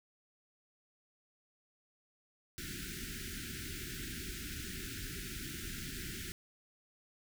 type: band-stop noise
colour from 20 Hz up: pink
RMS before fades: -43 dBFS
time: 2.58-6.32 s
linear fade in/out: 0 ms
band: 400 to 1400 Hz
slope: 96 dB/octave
effects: none